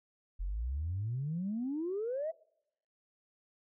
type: exponential sweep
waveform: sine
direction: up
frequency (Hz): 41.88 to 670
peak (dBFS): -32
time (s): 0.39-2.32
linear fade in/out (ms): 20
effects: noise-tail reverb RT60 0.8 s tail -25 dB re dry + tanh soft clip ceiling -28 dBFS